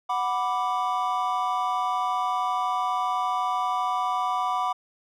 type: chord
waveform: triangle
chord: B minor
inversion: second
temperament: equal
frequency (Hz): 740 / 987.8 / 1174.7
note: F#5 / B5 / D6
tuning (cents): 0 / 0 / 0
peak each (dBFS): -26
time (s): 0.09-4.73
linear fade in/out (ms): 10
effects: none